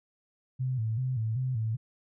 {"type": "tone with vibrato", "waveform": "sine", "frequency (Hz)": 119.6, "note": "A#2", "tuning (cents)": 45, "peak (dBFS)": -27, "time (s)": [0.59, 1.77], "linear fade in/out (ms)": 20, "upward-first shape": "square", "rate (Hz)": 2.6, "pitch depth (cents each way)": 130, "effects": []}